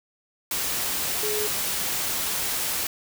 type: tone in noise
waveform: sine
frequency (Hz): 422.6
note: G#4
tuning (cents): +30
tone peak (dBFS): -27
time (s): 1.23-1.47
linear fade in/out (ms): 2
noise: white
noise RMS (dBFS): -27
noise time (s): 0.51-2.87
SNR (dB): -3
effects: none